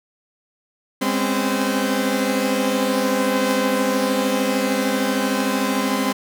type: tone cluster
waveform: sawtooth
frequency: 203.8 / 256.6 / 269.8 / 513 Hz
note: G#3 / C4 / C#4 / C5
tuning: -32 / -34 / -47 / -34 cents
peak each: -20 dBFS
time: 1.01-6.13 s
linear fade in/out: 10 ms
effects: none